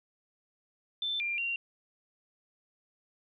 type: tone with pitch steps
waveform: sine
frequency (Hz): 3540 / 2386 / 2761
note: A7 / D7 / F7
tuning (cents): +10 / +27 / -20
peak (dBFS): -30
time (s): 1.02-1.56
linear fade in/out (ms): 2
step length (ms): 180
effects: none